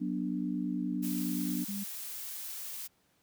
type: chord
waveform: sine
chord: B minor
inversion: second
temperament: equal with one note detuned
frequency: 185 / 244.2 / 293.7 Hz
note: F#3 / B3 / D4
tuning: 0 / -19 / 0 cents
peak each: -35 dBFS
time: 0-1.65 s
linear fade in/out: 20 ms
type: noise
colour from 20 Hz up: blue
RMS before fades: -41 dBFS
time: 1.02-2.88 s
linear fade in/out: 20 ms
type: tone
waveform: sine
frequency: 200.4 Hz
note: G3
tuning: 38 cents sharp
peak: -35 dBFS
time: 1.68-1.84 s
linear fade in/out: 10 ms
effects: pink hiss -71 dBFS RMS until 3.22 s + high-pass 80 Hz 12 dB/octave